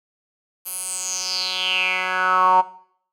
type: tone with band-pass filter sweep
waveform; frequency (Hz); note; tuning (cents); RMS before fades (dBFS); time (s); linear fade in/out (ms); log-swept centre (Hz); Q
10% pulse; 185; F#3; 0; -21; 0.65-2.62; 20; 12000 to 890; 6.2
effects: noise-tail reverb RT60 0.6 s tail -17 dB re dry